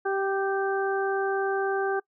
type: harmonic tone with a mistuned harmonic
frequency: 390 Hz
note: G4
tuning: 9 cents flat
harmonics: 1 / 2 / 3 / 4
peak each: -26 / -30 / -36 / -32 dBFS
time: 0.05-2 s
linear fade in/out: 10 ms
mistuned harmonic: 3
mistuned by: +20 cents
effects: noise-tail reverb RT60 0.1 s tail -24 dB re dry